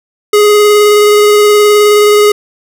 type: tone with vibrato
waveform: square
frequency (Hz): 416.9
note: G#4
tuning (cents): +7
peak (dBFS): -4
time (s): 0.33-2.32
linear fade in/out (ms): 5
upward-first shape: sine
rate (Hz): 19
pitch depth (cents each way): 13
effects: none